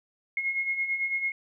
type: beating tone pair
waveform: sine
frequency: 2152 / 2161 Hz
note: C7 / C#7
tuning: +48 / -45 cents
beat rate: 9 Hz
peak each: -34 / -27 dBFS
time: 0.37-1.32 s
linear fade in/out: 2 ms
effects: none